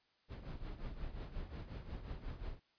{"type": "noise with tremolo", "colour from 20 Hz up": "brown", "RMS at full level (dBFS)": -42, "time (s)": [0.28, 2.6], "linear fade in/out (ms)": 50, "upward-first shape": "triangle", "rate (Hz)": 5.6, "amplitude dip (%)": 75, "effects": ["white hiss -75 dBFS RMS until 2.78 s", "resampled to 11025 Hz"]}